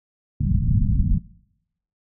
pink low-pass noise, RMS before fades -19 dBFS, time 0.4-1.19 s, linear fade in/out 10 ms, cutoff 210 Hz, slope 48 dB/octave, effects noise-tail reverb RT60 0.8 s tail -21 dB re dry

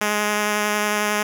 5% pulse tone with vibrato, 209.3 Hz, G#3, 14 cents sharp, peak -8 dBFS, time 0.01-1.23 s, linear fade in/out 5 ms, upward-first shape sine, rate 11 Hz, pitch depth 11 cents each way, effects none

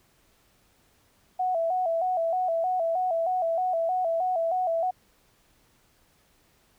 sine tone with vibrato, 698.5 Hz, F5, in tune, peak -23 dBFS, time 1.39-4.91 s, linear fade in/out 10 ms, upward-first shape square, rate 3.2 Hz, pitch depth 94 cents each way, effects pink hiss -64 dBFS RMS until 6.78 s

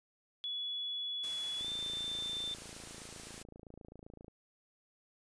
sine tone with pitch glide, 3400 to 3559 Hz, G#7 to A7, +40 to +19 cents, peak -36 dBFS, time 0.44-2.54 s, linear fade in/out 0 ms, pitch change +79 cents, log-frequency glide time 1.58-1.67 s
white noise, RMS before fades -48 dBFS, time 1.23-3.43 s, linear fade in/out 10 ms
click train, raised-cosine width 2 ms, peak -38 dBFS, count 75, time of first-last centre 1.61-4.281 s, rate 27.7 Hz
effects resampled to 22050 Hz

